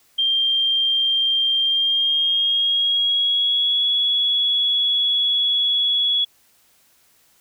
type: tone with pitch glide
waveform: sine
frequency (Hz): 3181 to 3370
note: G7 to G#7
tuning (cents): +25 to +25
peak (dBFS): -16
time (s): 0.18-6.25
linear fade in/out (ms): 10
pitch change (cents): +100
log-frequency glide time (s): 1.61-3.84
effects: white hiss -58 dBFS RMS until 7.4 s